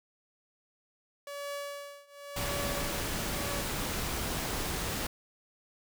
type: tone with tremolo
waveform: sawtooth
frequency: 570 Hz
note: C#5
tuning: 48 cents sharp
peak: -31 dBFS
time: 1.27-3.61 s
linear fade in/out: 2 ms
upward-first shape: triangle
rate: 0.94 Hz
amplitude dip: 95%
type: noise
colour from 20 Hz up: pink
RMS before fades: -34 dBFS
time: 2.36-5.07 s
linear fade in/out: 5 ms
effects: none